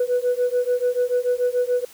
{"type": "beating tone pair", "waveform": "sine", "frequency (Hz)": [490, 496.9], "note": ["B4", "B4"], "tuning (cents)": [-14, 11], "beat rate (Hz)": 6.9, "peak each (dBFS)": -20, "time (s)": [0, 1.85], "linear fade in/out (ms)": 5, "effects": ["tanh soft clip ceiling -14 dBFS", "white hiss -47 dBFS RMS until 1.93 s"]}